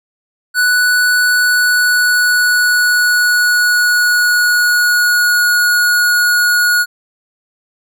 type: tone with pitch glide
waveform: square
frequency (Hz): 1480 to 1449.5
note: F#6 to F#6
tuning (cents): 0 to -36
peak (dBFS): -10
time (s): 0.54-6.86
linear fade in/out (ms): 50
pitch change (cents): -36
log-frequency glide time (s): 1.21-5.52
effects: none